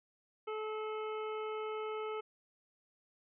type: harmonic tone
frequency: 432.4 Hz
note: A4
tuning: 30 cents flat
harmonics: 1 / 2 / 3 / 5 / 6 / 7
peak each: -38 / -47 / -44 / -52 / -57 / -56 dBFS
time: 0.47-2.21 s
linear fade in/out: 10 ms
effects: none